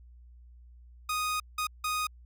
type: tone bursts at uneven times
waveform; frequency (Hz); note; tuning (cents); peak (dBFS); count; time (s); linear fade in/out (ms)
sawtooth; 1243; D#6; -2; -25; 3; 1.09-1.4 / 1.58-1.67 / 1.84-2.07; 5
effects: added 60 Hz sine -50 dBFS peak until 2.25 s